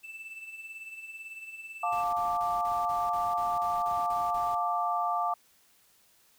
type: tone with tremolo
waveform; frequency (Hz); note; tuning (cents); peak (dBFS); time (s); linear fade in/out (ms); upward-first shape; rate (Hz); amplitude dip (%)
triangle; 2646; E7; +6; -37; 0.03-2.04; 20; sine; 18; 55
type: chord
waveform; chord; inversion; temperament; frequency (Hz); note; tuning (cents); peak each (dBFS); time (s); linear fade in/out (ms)
sine; D minor; first; just; 704.8 / 881 / 1174.7; F5 / A5 / D6; +16 / +2 / 0; -30 / -33 / -30; 1.83-5.34; 5
type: noise bursts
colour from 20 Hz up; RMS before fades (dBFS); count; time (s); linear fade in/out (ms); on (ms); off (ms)
pink; -49; 11; 1.92-4.55; 5; 210; 32
effects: white hiss -64 dBFS RMS until 6.38 s